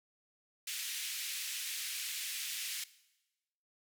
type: band-pass noise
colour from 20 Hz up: pink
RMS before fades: -40 dBFS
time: 0.67-2.84 s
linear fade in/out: 5 ms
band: 2200 to 16000 Hz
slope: 24 dB/octave
effects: noise-tail reverb RT60 1.0 s tail -18 dB re dry